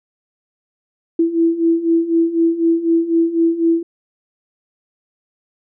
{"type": "beating tone pair", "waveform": "sine", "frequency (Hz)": [329.6, 333.6], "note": ["E4", "E4"], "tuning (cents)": [0, 21], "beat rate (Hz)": 4, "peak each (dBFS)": [-18, -14], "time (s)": [1.19, 3.83], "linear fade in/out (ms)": 5, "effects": []}